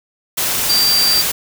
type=tone in noise; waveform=sine; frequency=4700 Hz; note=D8; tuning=1 cent sharp; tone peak=-12 dBFS; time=0.69-1.22 s; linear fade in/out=10 ms; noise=white; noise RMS=-18 dBFS; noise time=0.37-1.32 s; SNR=+3 dB; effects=none